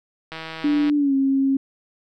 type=click train; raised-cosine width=0.3 ms; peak=-17 dBFS; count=94; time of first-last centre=0.32-0.898 s; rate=161 Hz
type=tone with pitch glide; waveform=sine; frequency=293.7 to 270.9 Hz; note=D4 to C#4; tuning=0 to -40 cents; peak=-16 dBFS; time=0.64-1.57 s; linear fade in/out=5 ms; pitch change=-140 cents; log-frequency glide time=0.96-1.14 s
effects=none